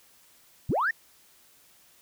sine linear sweep, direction up, 57.3 to 1900 Hz, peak -22 dBFS, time 0.69-0.91 s, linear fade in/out 5 ms, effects tanh soft clip ceiling -18 dBFS + white hiss -59 dBFS RMS until 2.01 s

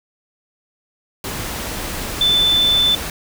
sine tone in noise, 3520 Hz, A7, in tune, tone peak -12 dBFS, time 2.21-2.95 s, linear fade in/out 2 ms, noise pink, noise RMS -26 dBFS, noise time 1.24-3.1 s, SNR +11 dB, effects none

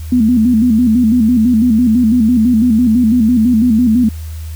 sine tone with vibrato, 233.1 Hz, A#3, in tune, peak -7 dBFS, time 0.12-4.09 s, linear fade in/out 5 ms, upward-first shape square, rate 6 Hz, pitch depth 110 cents each way, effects added 79 Hz sine -22 dBFS peak until 4.55 s + white hiss -40 dBFS RMS until 4.55 s

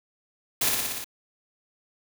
white noise with echo, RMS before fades -24 dBFS, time 0.61-0.69 s, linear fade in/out 5 ms, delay 59 ms, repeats 6, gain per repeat -2 dB, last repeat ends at 1.044 s, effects none

